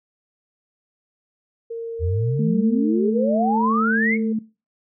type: tone with pitch glide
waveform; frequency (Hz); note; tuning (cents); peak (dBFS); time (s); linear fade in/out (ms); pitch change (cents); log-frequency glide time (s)
sine; 460 to 450.5; A#4 to A4; -23 to +41; -26; 1.7-4.33; 10; -36; 1.82-3.05
type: exponential sweep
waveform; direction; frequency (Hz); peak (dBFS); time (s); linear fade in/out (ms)
sine; up; 78.3 to 2261; -19; 1.99-4.18; 50
type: tone with vibrato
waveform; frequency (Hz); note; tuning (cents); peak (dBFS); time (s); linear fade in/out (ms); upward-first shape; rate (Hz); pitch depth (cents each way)
sine; 220; A3; 0; -20; 2.39-4.39; 5; sine; 0.94; 8
effects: noise-tail reverb RT60 0.3 s tail -19 dB re dry